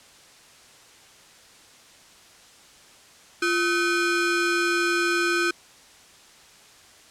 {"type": "ring-modulated tone", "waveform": "30% pulse", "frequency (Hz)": 932.3, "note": "A#5", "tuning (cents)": 0, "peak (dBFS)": -15, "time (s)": [3.42, 5.51], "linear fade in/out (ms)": 5, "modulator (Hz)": 586, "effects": ["white hiss -51 dBFS RMS until 7.1 s", "low-pass 8000 Hz 12 dB/octave"]}